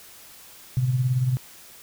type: tone with tremolo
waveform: sine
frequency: 127.2 Hz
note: C3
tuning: 48 cents flat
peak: -17 dBFS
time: 0.77-1.37 s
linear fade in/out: 0 ms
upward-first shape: sine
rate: 18 Hz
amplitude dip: 55%
effects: white hiss -47 dBFS RMS until 1.82 s